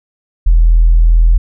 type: tone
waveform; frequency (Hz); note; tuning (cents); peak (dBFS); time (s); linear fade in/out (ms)
sine; 41.2; E1; 0; -3; 0.46-1.38; 10
effects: tanh soft clip ceiling 0 dBFS